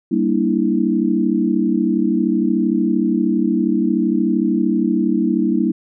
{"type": "chord", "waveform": "sine", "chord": "E half-diminished seventh", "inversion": "first", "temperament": "equal with one note detuned", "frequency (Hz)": [196, 233.1, 293.7, 326.6], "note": ["G3", "Bb3", "D4", "E4"], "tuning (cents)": [0, 0, 0, -16], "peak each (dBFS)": [-20, -19, -21, -19], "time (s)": [0.11, 5.72], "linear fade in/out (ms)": 10, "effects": []}